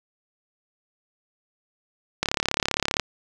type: click train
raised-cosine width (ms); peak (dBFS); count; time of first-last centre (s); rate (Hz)
0.2; -4; 28; 2.23-2.997; 35.2
effects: none